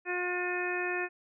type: harmonic tone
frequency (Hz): 358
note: F4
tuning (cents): +43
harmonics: 1 / 2 / 3 / 4 / 5 / 6 / 7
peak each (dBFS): -34 / -39 / -43 / -40 / -35 / -47 / -37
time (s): 0.05-1.09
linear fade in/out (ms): 50
effects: none